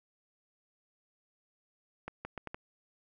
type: accelerating click train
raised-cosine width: 0.5 ms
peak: -24 dBFS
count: 5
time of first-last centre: 2.08-2.545 s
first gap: 170 ms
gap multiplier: 0.75
effects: none